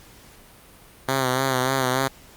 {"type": "tone with vibrato", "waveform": "5% pulse", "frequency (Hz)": 130.81, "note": "C3", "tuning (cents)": 0, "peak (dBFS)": -9, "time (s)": [1.08, 2.08], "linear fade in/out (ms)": 5, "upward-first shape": "sine", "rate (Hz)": 3.4, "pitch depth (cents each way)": 52, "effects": ["pink hiss -49 dBFS RMS until 2.36 s", "Opus 48 kbps"]}